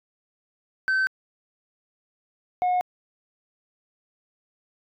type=tone pair in turn; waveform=sine; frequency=1539 / 724.6 Hz; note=G6 / F#5; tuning=-32 / -36 cents; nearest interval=octave + minor second; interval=1304 cents; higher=first; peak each=-17 dBFS; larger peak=neither; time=0.88-1.07 / 2.62-2.81 s; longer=neither; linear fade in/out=0 ms; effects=tanh soft clip ceiling -19 dBFS